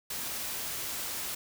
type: noise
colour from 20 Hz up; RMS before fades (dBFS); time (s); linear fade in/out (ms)
white; -36; 0.1-1.35; 5
effects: none